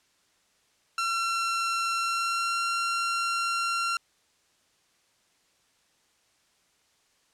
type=tone with pitch glide; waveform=sawtooth; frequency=1358 to 1372.2 Hz; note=F6 to F6; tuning=-49 to -31 cents; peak=-22 dBFS; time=0.98-3.97 s; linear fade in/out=2 ms; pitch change=+18 cents; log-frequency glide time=1.96-2.63 s; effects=white hiss -67 dBFS RMS until 7.33 s + low-pass 8000 Hz 12 dB/octave